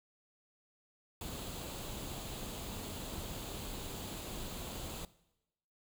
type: noise with comb filter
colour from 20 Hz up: pink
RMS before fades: -43 dBFS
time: 1.21-5.05 s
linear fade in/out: 2 ms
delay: 0.27 ms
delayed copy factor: +0.5
effects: noise-tail reverb RT60 0.9 s tail -19 dB re dry